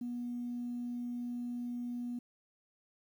sine tone, 242.3 Hz, B3, 33 cents flat, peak -35 dBFS, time 0.01-2.19 s, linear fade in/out 5 ms, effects tanh soft clip ceiling -32 dBFS + 11-bit

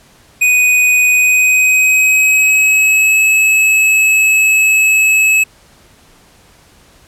square tone with pitch glide, 2489 to 2584 Hz, D#7 to E7, 0 to -35 cents, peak -8 dBFS, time 0.41-5.44 s, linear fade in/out 10 ms, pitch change +65 cents, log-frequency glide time 1.1-3.21 s, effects pink hiss -46 dBFS RMS until 7.07 s + low-pass 12000 Hz 12 dB/octave

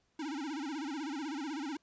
square tone with vibrato, 293.7 Hz, D4, in tune, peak -37 dBFS, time 0.19-1.77 s, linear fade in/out 5 ms, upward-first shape sine, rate 16 Hz, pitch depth 180 cents each way, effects pink hiss -75 dBFS RMS until 1.82 s + resampled to 16000 Hz

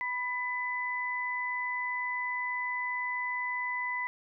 sine tone pair together, 987.8 / 2003 Hz, B5 / B6, 0 / +24 cents, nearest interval octave, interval 1224 cents, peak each -35 / -32 dBFS, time 0.01-4.07 s, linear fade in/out 0 ms, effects none

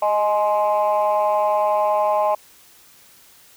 sine chord, Ab major, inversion second, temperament equal with one note detuned, 622.3 / 839.8 / 1046.5 Hz, Eb5 / Ab5 / C6, 0 / +19 / 0 cents, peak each -18 / -19 / -22 dBFS, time 0.02-2.35 s, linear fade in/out 5 ms, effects tanh soft clip ceiling -10 dBFS + white hiss -50 dBFS RMS until 3.56 s

